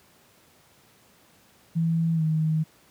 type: tone with pitch glide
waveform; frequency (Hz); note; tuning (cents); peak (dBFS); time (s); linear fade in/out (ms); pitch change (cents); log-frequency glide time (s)
sine; 164.7 to 157.35; E3 to D#3; -1 to +20; -20; 1.75-2.64; 20; -79; 2.14-2.23
effects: pink hiss -58 dBFS RMS until 2.9 s + high-pass 100 Hz 12 dB/octave